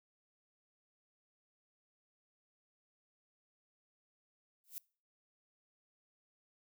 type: noise with exponential growth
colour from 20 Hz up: violet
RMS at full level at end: -40 dBFS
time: 4.64-4.78 s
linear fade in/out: 0 ms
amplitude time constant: 30 ms
effects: noise-tail reverb RT60 0.4 s tail -24 dB re dry